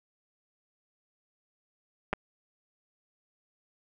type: clicks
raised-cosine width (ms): 0.5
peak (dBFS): -13 / -16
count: 2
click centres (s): 2.13 / 2.135
effects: none